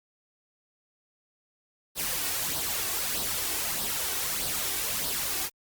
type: noise with flanger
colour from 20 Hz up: white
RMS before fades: -30 dBFS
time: 1.95-5.5 s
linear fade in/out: 50 ms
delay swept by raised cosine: 0.21 to 2.71 ms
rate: 1.6 Hz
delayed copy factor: +0.55
effects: Opus 48 kbps